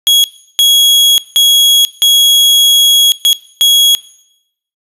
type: tone bursts at uneven times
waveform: 40% pulse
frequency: 3322 Hz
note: G#7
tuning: in tune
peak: -4 dBFS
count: 6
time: 0.07-0.24 / 0.59-1.18 / 1.36-1.85 / 2.02-3.12 / 3.25-3.33 / 3.61-3.95 s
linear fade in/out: 0 ms
effects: noise-tail reverb RT60 0.8 s tail -19 dB re dry + resampled to 32000 Hz